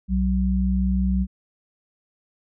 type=tone pair together; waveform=sine; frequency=62.94 / 188.6 Hz; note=B1 / F#3; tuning=+33 / +33 cents; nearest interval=octave + perfect fifth; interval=1900 cents; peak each=-21 dBFS; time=0.08-1.27 s; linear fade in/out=50 ms; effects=none